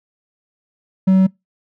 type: tone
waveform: triangle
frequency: 189.3 Hz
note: F#3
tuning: 40 cents sharp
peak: -7 dBFS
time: 1.07-1.27 s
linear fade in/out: 10 ms
effects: noise-tail reverb RT60 0.2 s tail -25 dB re dry